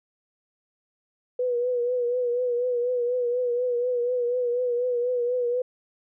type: tone with vibrato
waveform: sine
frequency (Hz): 490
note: B4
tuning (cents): -14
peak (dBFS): -22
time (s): 1.39-5.62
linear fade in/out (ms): 5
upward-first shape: triangle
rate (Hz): 4.1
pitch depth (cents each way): 57
effects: none